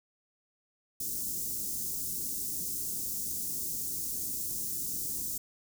white band-stop noise, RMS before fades -35 dBFS, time 1-5.38 s, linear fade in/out 5 ms, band 350 to 6000 Hz, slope 24 dB/octave, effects none

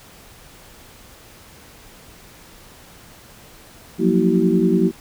sine tone cluster, 177.2 / 187.6 / 233.1 / 325.4 / 380.5 Hz, F3 / F#3 / A#3 / E4 / F#4, +25 / +24 / 0 / -22 / +48 cents, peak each -20 dBFS, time 3.98-4.92 s, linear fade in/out 50 ms, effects pink hiss -45 dBFS RMS until 5 s

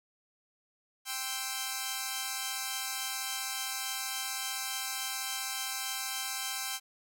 5% pulse chord, C major, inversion second, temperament equal, 784 / 1046.5 / 1318.5 Hz, G5 / C6 / E6, 0 / 0 / 0 cents, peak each -25 / -27 / -28 dBFS, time 1.05-6.8 s, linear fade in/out 50 ms, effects none

